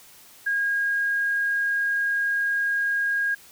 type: tone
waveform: sine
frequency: 1630 Hz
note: G#6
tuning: 33 cents flat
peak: -21 dBFS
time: 0.46-3.35 s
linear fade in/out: 10 ms
effects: white hiss -50 dBFS RMS until 3.51 s